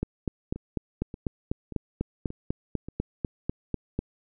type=two click trains; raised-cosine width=3 ms; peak=-14 / -24 dBFS; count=17 / 5; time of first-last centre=0.03-3.99 / 0.56-2.886 s; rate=4.04 / 1.72 Hz; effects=none